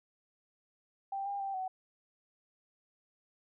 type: tone with pitch steps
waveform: sine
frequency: 785 / 802 / 784 / 751 Hz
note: G5 / G5 / G5 / F#5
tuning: +2 / +39 / 0 / +26 cents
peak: -34 dBFS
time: 1.12-1.68 s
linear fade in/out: 5 ms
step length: 140 ms
effects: none